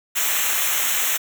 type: noise with comb filter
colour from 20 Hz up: white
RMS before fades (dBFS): -21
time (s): 0.15-1.18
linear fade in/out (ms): 20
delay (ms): 0.21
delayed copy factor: -0.9
effects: none